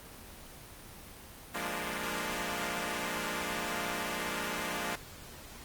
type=chord; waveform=5% pulse; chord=Bb dominant seventh; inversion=second; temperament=equal; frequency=174.61 / 207.7 / 233.1 / 293.7 Hz; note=F3 / Ab3 / Bb3 / D4; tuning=0 / 0 / 0 / 0 cents; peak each=-28 dBFS; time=1.54-4.96 s; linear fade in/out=10 ms; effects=pink hiss -49 dBFS RMS until 5.64 s + Opus 24 kbps